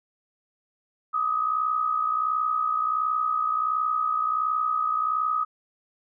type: tone pair together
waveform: sine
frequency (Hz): 1202 / 1263.4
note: D6 / D#6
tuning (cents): +40 / +26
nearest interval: minor second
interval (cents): 86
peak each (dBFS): -29 / -23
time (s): 1.13-5.45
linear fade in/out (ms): 20
effects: none